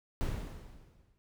brown noise with exponential decay, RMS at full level -31 dBFS, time 0.21-1.18 s, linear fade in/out 0 ms, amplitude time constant 210 ms, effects none

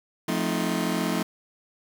sawtooth chord, F dominant seventh, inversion none, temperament just, 174.61 / 218.3 / 261.9 / 314.3 Hz, F3 / A3 / C4 / Eb4, 0 / -13 / +2 / +18 cents, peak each -25 / -25 / -27 / -26 dBFS, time 0.28-1.23 s, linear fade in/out 5 ms, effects 8-bit

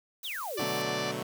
blue noise, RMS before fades -43 dBFS, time 0.23-0.82 s, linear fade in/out 2 ms
sine exponential sweep, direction down, 4000 to 239.9 Hz, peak -34 dBFS, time 0.24-0.64 s, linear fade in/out 10 ms
harmonic tone, 587.3 Hz, D5, in tune, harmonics 1 / 2 / 3 / 4 / 5 / 6 / 7 / 8 / 9 / 10, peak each -36 / -39 / -41 / -42 / -43 / -44 / -44 / -45 / -46 / -46 dBFS, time 0.57-1.12 s, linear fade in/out 10 ms
10% pulse chord, B minor seventh, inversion none, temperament equal, 123.47 / 146.83 / 185 / 220 Hz, B2 / D3 / F#3 / A3, 0 / 0 / 0 / 0 cents, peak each -30 dBFS, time 0.59-1.23 s, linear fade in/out 5 ms
effects none

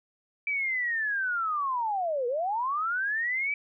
sine linear two-way sweep, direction down then up, 2325 to 466.2 to 2325 Hz, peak -26 dBFS, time 0.47-3.54 s, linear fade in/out 2 ms, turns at 2.27 s, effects none

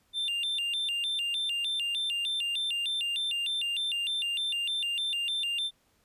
triangle tone with vibrato, 3159 Hz, G7, 13 cents sharp, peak -27 dBFS, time 0.13-5.71 s, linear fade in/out 50 ms, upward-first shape square, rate 3.3 Hz, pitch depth 210 cents each way, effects pink hiss -69 dBFS RMS until 6.04 s + resampled to 32000 Hz

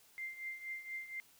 sine tone with tremolo, 2093 Hz, C7, in tune, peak -38 dBFS, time 0.18-1.2 s, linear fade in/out 0 ms, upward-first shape triangle, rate 4.2 Hz, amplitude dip 80%, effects white hiss -65 dBFS RMS until 1.39 s

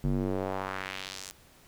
square tone with band-pass filter sweep, 47.64 Hz, G1, 49 cents flat, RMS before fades -33 dBFS, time 0.04-1.31 s, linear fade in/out 0 ms, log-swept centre 170 to 8000 Hz, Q 1.4, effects pink hiss -58 dBFS RMS until 1.67 s

